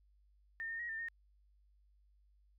sine tone with pitch steps, 1815 / 1828 / 1894 / 1797 / 1843 Hz, A#6 / A#6 / A#6 / A6 / A#6, -47 / -34 / +27 / +36 / -20 cents, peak -39 dBFS, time 0.6-1.085 s, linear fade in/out 0 ms, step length 97 ms, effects added 50 Hz sine -66 dBFS peak until 2.58 s

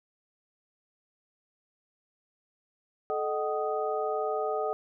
sine tone cluster, 433.4 / 615 / 754 / 1247 Hz, A4 / D#5 / F#5 / D#6, -26 / -20 / +32 / +3 cents, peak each -31 / -33 / -33 / -36 dBFS, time 3.1-4.73 s, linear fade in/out 0 ms, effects none

